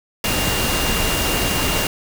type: tone in noise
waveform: sine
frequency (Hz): 2800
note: F7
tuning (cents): +4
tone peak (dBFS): -26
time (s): 0.24-1.87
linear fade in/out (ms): 2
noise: pink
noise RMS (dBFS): -20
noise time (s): 0.24-1.87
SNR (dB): -9
effects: none

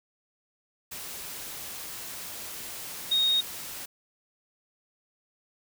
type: tone in noise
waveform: sine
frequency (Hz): 3729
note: A#7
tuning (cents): 0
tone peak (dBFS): -21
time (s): 3.11-3.41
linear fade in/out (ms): 10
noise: white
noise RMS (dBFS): -39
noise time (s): 0.91-3.86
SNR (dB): +15
effects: none

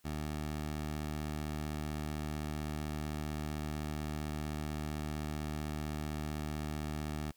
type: tone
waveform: 15% pulse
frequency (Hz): 75.7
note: D#2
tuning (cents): -47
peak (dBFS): -30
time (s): 0.04-7.32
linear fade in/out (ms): 20
effects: white hiss -70 dBFS RMS until 7.36 s

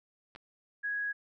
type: clicks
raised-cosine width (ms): 0.3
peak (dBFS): -33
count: 2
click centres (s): 0.351 / 0.36
type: tone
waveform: sine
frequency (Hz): 1661.2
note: G#6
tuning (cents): 0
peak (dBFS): -31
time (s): 0.83-1.13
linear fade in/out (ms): 20
effects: none

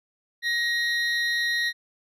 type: tone cluster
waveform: triangle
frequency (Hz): 1885 / 3724 / 4048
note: A#6 / A#7 / B7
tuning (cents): +19 / -2 / +42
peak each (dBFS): -22 / -31 / -30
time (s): 0.42-1.73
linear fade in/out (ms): 50
effects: resampled to 32000 Hz

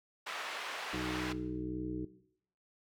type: band-pass noise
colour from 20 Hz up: white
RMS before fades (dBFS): -41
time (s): 0.26-1.33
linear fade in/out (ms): 10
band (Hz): 600 to 2400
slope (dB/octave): 12
type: harmonic tone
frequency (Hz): 62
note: B1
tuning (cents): +7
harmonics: 1 / 2 / 3 / 5 / 6 / 7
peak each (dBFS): -46 / -46 / -43 / -39 / -44 / -49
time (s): 0.93-2.05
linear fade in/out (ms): 5
effects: noise-tail reverb RT60 0.7 s tail -17 dB re dry

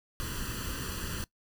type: noise with comb filter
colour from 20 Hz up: pink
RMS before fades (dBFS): -36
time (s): 0.2-1.24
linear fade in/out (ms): 0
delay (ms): 0.67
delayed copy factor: +0.8
effects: noise-tail reverb RT60 0.1 s tail -20 dB re dry

